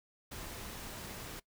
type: noise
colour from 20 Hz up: pink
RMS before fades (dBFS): -45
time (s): 0.31-1.4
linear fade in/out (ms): 10
effects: noise-tail reverb RT60 0.1 s tail -20 dB re dry